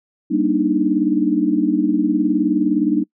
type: chord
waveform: sine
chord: Eb major seventh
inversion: first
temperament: just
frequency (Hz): 194.45 / 233.3 / 291.7 / 311.1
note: G3 / Bb3 / D4 / Eb4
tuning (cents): -14 / +2 / -12 / 0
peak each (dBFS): -23 / -22 / -18 / -18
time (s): 0.3-3.04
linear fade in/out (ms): 20
effects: noise-tail reverb RT60 0.1 s tail -25 dB re dry